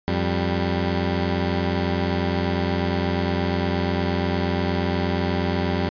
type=tone pair together; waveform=15% pulse; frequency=88.43 / 196.8 Hz; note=F2 / G3; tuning=+22 / +7 cents; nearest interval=octave + major second; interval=1385 cents; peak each=-16 / -19 dBFS; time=0.08-5.89 s; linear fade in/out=0 ms; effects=resampled to 11025 Hz